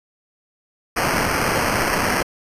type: noise with sample-and-hold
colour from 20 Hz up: white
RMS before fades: -20 dBFS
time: 0.96-2.23 s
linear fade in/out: 10 ms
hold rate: 3675 Hz
effects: resampled to 32000 Hz